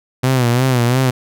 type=tone with vibrato; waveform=sawtooth; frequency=125.1 Hz; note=B2; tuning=23 cents sharp; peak=-8 dBFS; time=0.23-1.11 s; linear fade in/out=10 ms; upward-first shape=sine; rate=2.9 Hz; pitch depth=94 cents each way; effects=none